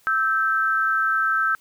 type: tone pair together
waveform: sine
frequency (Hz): 1312.6 / 1561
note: E6 / G6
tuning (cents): -8 / -8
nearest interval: minor third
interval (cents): 300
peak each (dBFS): -21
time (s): 0.07-1.55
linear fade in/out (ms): 0
effects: white hiss -58 dBFS RMS until 1.6 s